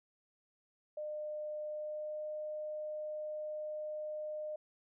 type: tone with pitch glide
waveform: sine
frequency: 605 to 609.6 Hz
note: D#5 to D#5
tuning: -49 to -36 cents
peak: -38 dBFS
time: 0.97-4.56 s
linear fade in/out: 5 ms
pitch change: +13 cents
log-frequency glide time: 1.65-2.27 s
effects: none